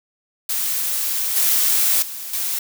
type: noise with level steps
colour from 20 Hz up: blue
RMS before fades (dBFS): -22 / -17 / -31 / -23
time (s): 0.49-2.59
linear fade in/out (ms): 5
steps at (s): 1.36 / 2.02 / 2.33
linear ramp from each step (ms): 5
effects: none